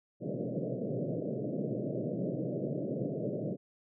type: band-pass noise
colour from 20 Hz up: pink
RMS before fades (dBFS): -35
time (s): 0.2-3.57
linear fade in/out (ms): 50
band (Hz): 120 to 630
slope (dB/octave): 96
effects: none